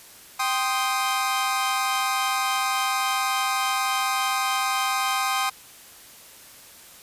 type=chord; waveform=sawtooth; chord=C minor; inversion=second; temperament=equal; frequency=784 / 1046.5 / 1244.5 Hz; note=G5 / C6 / Eb6; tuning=0 / 0 / 0 cents; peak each=-23 dBFS; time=0.39-5.5 s; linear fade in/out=10 ms; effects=white hiss -47 dBFS RMS until 7.02 s + resampled to 32000 Hz